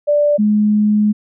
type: tone pair in turn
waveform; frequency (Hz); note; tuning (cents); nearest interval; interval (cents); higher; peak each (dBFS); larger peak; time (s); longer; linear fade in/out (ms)
sine; 587.3 / 210.4; D5 / G#3; 0 / +23; octave + tritone; 1777; first; -10; neither; 0.07-0.38 / 0.38-1.13; second; 20
effects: none